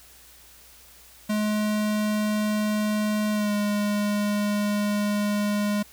square tone with pitch glide, 211.7 to 206.7 Hz, G#3 to G#3, +33 to -8 cents, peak -23 dBFS, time 1.29-5.83 s, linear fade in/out 10 ms, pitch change -41 cents, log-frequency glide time 3.32-3.53 s, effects added 60 Hz sine -58 dBFS peak until 5.92 s + white hiss -51 dBFS RMS until 5.92 s

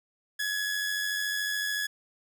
sawtooth tone with amplitude modulation, 1689 Hz, G#6, 29 cents sharp, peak -23 dBFS, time 0.39-1.87 s, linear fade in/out 10 ms, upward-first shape sine, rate 93.7 Hz, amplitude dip 40%, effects none

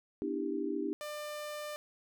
sine chord, E minor seventh, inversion second, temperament just, 247.2 / 296.7 / 329.6 / 395.6 Hz, B3 / D4 / E4 / G4, +2 / +18 / 0 / +16 cents, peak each -41 / -36 / -39 / -37 dBFS, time 0.22-0.93 s, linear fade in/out 0 ms
sawtooth tone, 597 Hz, D5, 28 cents sharp, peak -35 dBFS, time 1.01-1.76 s, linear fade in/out 0 ms
effects none

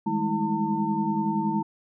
sine tone cluster, 159.1 / 202.3 / 212.9 / 323 / 902 Hz, D#3 / G#3 / G#3 / E4 / A5, +39 / -45 / +43 / -35 / +43 cents, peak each -34 / -29 / -28 / -30 / -28 dBFS, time 0.06-1.63 s, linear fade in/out 10 ms, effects none

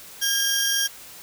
sawtooth tone cluster, 1623 / 3202 / 5640 Hz, G#6 / G7 / F8, -40 / +36 / +16 cents, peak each -22 dBFS, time 0.21-0.88 s, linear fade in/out 20 ms, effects white hiss -43 dBFS RMS until 1.22 s

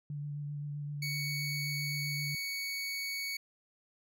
sine tone with vibrato, 145.8 Hz, D3, 12 cents flat, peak -36 dBFS, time 0.1-2.35 s, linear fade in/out 2 ms, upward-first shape sine, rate 7.7 Hz, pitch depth 17 cents each way
25% pulse tone, 2232 Hz, C#7, 11 cents sharp, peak -31 dBFS, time 1.02-3.37 s, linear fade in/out 5 ms
effects none

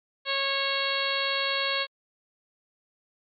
harmonic tone, 549 Hz, C#5, 17 cents flat, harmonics 1 / 2 / 3 / 4 / 5 / 6 / 7 / 8, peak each -33 / -33 / -33 / -33 / -33 / -33 / -33 / -33 dBFS, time 0.25-1.87 s, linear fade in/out 50 ms, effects MP3 64 kbps

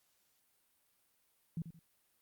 sine tone with echo, 164.81 Hz, E3, in tune, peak -35 dBFS, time 1.57-1.62 s, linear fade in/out 2 ms, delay 86 ms, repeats 2, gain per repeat -10 dB, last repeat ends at 1.792 s, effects white hiss -75 dBFS RMS until 2.21 s + Opus 48 kbps

